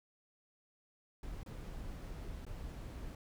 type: noise with dropouts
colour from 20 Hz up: brown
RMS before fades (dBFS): -45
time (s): 1.23-3.15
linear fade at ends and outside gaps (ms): 2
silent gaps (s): 1.433-1.461 / 2.452-2.465
effects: none